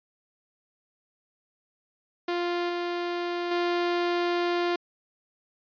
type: tone with level steps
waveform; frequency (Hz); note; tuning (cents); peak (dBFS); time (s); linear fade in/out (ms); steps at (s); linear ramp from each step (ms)
sawtooth; 349.2; F4; 0; -22 / -24 / -20; 2.28-4.76; 5; 2.69 / 3.51; 5
effects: resampled to 11025 Hz